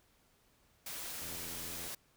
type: noise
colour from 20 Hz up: white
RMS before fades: -43 dBFS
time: 0.86-1.95 s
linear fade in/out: 5 ms
type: click train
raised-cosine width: 2 ms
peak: -40 dBFS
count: 57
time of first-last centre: 1.22-1.877 s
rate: 85.2 Hz
effects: pink hiss -70 dBFS RMS until 2.16 s